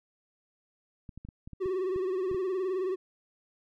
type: clicks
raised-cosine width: 5 ms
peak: -31 dBFS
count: 10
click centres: 1.092 / 1.176 / 1.25 / 1.288 / 1.475 / 1.533 / 1.659 / 1.961 / 2.314 / 2.346 s
type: tone with vibrato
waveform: triangle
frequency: 373.8 Hz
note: F#4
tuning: 18 cents sharp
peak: -26 dBFS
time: 1.6-2.96 s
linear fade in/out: 20 ms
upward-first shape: sine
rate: 19 Hz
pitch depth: 70 cents each way
effects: none